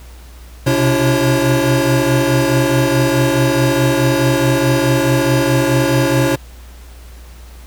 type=tone cluster; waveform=square; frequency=126.6 / 131.3 / 287.9 / 337.9 / 544 Hz; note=B2 / C3 / D4 / E4 / C#5; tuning=+43 / +6 / -34 / +43 / -33 cents; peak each=-19 dBFS; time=0.66-6.36 s; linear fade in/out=10 ms; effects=added 60 Hz sine -34 dBFS peak until 7.66 s + pink hiss -44 dBFS RMS until 7.66 s